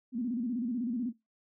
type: tone with vibrato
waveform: sine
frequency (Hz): 240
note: B3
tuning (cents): -49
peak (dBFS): -30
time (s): 0.12-1.13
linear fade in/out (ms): 50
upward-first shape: square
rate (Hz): 16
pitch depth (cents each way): 110
effects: noise-tail reverb RT60 0.2 s tail -21 dB re dry